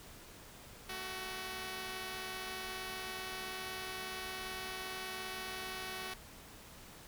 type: tone pair together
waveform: 5% pulse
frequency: 221.3 / 374.7 Hz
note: A3 / F#4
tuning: +10 / +22 cents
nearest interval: major sixth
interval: 912 cents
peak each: -38 / -30 dBFS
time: 0.89-6.14 s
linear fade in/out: 5 ms
effects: pink hiss -54 dBFS RMS until 7.07 s